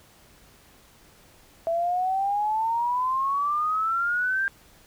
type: exponential sweep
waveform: sine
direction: up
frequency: 659.3 to 1600 Hz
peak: -22 dBFS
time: 1.67-4.48 s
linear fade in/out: 0 ms
effects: pink hiss -55 dBFS RMS until 4.86 s